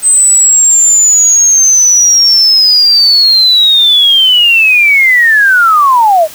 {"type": "linear sweep", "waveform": "sine", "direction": "down", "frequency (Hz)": [8250, 599], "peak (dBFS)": -3, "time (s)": [0.02, 6.28], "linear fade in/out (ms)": 50, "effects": ["white hiss -30 dBFS RMS until 6.34 s"]}